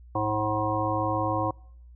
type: harmonic tone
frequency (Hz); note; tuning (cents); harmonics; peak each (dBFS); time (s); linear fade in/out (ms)
106.9; A2; -49; 1 / 3 / 5 / 7 / 9 / 10; -31 / -31 / -31 / -31 / -31 / -31; 0.15-1.51; 5
effects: noise-tail reverb RT60 0.7 s tail -26 dB re dry + added 60 Hz sine -46 dBFS peak until 1.95 s